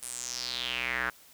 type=tone with band-pass filter sweep; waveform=square; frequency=61.74 Hz; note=B1; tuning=in tune; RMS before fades=-34 dBFS; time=0.02-1.1 s; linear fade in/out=5 ms; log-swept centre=10000 to 1500 Hz; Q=4.7; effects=white hiss -56 dBFS RMS until 1.33 s